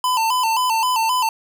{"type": "tone with vibrato", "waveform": "square", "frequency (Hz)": 950, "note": "A#5", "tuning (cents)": 33, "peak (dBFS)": -17, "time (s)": [0.04, 1.29], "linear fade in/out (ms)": 2, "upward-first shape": "square", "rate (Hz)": 3.8, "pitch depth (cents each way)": 100, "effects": []}